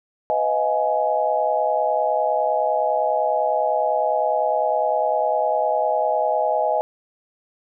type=chord; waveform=sine; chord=F half-diminished seventh; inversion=second; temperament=just; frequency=502.9 / 628.6 / 698.5 / 838.1 Hz; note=Cb5 / Eb5 / F5 / Ab5; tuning=+31 / +18 / 0 / +16 cents; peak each=-26 / -21 / -26 / -22 dBFS; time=0.3-6.81 s; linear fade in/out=0 ms; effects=none